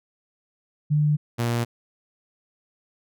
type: tone pair in turn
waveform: sine / sawtooth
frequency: 149.5 / 118.32 Hz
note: D3 / A#2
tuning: +31 / +26 cents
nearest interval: major third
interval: 405 cents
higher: first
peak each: -17 / -18 dBFS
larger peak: first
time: 0.9-1.17 / 1.38-1.65 s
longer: neither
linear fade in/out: 20 ms
effects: none